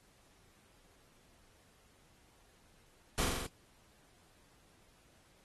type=noise with echo; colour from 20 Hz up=pink; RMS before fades=-33 dBFS; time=3.18-3.24 s; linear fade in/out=0 ms; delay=45 ms; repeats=5; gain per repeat=-2 dB; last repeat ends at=3.465 s; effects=pink hiss -67 dBFS RMS until 5.44 s + AAC 32 kbps